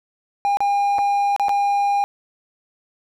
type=tone with dropouts; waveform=triangle; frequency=807 Hz; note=G#5; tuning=50 cents flat; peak=-14 dBFS; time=0.45-2.04 s; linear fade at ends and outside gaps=0 ms; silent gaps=0.571-0.605 / 0.984-0.989 / 1.363-1.397 / 1.484-1.493 s; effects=none